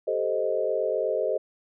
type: chord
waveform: sine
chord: A half-diminished seventh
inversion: third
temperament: equal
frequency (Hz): 392 / 440 / 523.3 / 622.3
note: G4 / A4 / C5 / Eb5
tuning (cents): 0 / 0 / 0 / 0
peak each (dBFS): -31 / -29 / -28 / -28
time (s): 0.07-1.38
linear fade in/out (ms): 10
effects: none